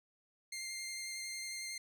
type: tone with vibrato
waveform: 15% pulse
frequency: 2106 Hz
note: C7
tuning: 11 cents sharp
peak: -34 dBFS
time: 0.52-1.78 s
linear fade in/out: 5 ms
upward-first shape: square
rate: 11 Hz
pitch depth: 9 cents each way
effects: none